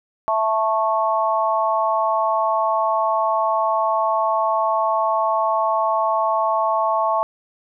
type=chord; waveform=sine; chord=A major; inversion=second; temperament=just; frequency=660 / 880 / 1100 Hz; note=E5 / A5 / C#6; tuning=+2 / 0 / -14 cents; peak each=-21 dBFS; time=0.28-7.23 s; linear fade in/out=0 ms; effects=none